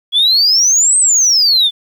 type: exponential two-way sweep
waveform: sine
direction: up then down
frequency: 3322 to 8400 to 3439 Hz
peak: -6 dBFS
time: 0.12-1.71 s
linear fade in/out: 50 ms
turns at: 0.98 s
effects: tanh soft clip ceiling -5 dBFS + 8-bit